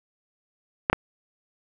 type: clicks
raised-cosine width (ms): 0.5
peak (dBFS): -4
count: 2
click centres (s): 0.899 / 0.93
effects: none